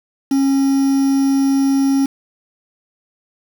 triangle tone with quantisation, 272.5 Hz, C#4, 29 cents flat, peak -10 dBFS, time 0.31-2.06 s, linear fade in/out 5 ms, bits 5, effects none

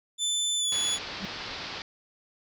25% pulse tone with pitch glide, 3520 to 3412 Hz, A7 to G#7, 0 to +46 cents, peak -21 dBFS, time 0.18-0.99 s, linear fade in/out 50 ms, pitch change -54 cents, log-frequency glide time 0.58-0.7 s
white low-pass noise, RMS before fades -38 dBFS, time 0.72-1.82 s, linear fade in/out 2 ms, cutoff 5000 Hz, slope 48 dB/octave
sine tone with exponential growth, 193.6 Hz, G3, 21 cents flat, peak -27 dBFS, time 1.15-1.25 s, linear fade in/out 0 ms, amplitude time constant 20 ms
effects none

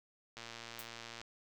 click train, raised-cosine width 0.2 ms, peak -29 dBFS, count 99, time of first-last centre 0.37-1.215 s, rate 116 Hz
blue noise with exponential decay, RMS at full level -43 dBFS, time 0.79-0.9 s, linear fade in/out 1 ms, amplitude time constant 22 ms
effects none

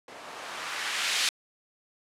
violet noise with low-pass filter sweep, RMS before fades -32 dBFS, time 0.08-1.29 s, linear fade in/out 2 ms, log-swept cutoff 580 to 3300 Hz, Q 0.9, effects low-pass 12000 Hz 12 dB/octave

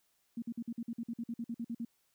sine tone bursts, 233.1 Hz, A#3, in tune, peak -35 dBFS, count 15, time 0.37-1.85 s, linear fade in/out 5 ms, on 52 ms, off 50 ms, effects white hiss -75 dBFS RMS until 2.14 s

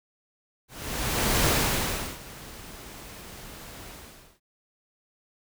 pink noise with ADSR envelope, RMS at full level -22 dBFS, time 0.68-4.4 s, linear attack 790 ms, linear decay 710 ms, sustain -21 dB, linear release 500 ms, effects none

